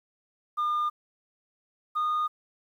sine tone pair in turn, 1209 / 1227.3 Hz, D6 / D#6, +50 / -24 cents, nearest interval unison, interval 26 cents, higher second, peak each -22 dBFS, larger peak neither, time 0.57-0.9 / 1.95-2.28 s, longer neither, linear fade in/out 20 ms, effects tanh soft clip ceiling -23 dBFS + 10-bit

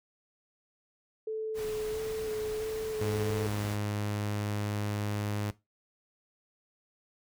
sine tone with vibrato, 434.1 Hz, A4, 23 cents flat, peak -31 dBFS, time 1.27-3.47 s, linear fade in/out 5 ms, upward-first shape square, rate 1.5 Hz, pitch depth 15 cents each way
pink noise, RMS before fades -44 dBFS, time 1.54-3.78 s, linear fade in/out 50 ms
sawtooth tone, 103.83 Hz, G#2, in tune, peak -27 dBFS, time 3.01-5.51 s, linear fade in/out 5 ms
effects noise-tail reverb RT60 0.2 s tail -17 dB re dry

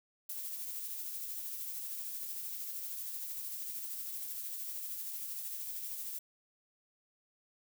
violet noise with tremolo, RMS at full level -40 dBFS, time 0.29-6.19 s, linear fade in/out 5 ms, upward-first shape sine, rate 13 Hz, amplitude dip 30%, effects none

